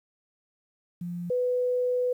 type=tone pair in turn; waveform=sine; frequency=174.61 / 497.2 Hz; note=F3 / B4; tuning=0 / +12 cents; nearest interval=octave + tritone; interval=1812 cents; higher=second; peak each=-31 / -23 dBFS; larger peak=second; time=1.01-1.3 / 1.3-2.13 s; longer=second; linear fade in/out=5 ms; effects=10-bit